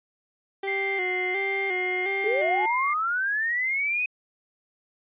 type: tone with vibrato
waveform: 30% pulse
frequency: 378.8 Hz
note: F#4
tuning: 41 cents sharp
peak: -26 dBFS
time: 0.63-2.66 s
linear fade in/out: 5 ms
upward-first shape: square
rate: 1.4 Hz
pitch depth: 57 cents each way
type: tone with pitch glide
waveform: sine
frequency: 2093 to 2117 Hz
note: C7 to C7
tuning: 0 to +20 cents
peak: -26 dBFS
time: 0.67-2.94 s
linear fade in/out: 10 ms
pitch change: +20 cents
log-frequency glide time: 1.37-1.74 s
type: linear sweep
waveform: sine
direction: up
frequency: 392 to 2533 Hz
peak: -23 dBFS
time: 2.24-4.06 s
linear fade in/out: 5 ms
effects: resampled to 8000 Hz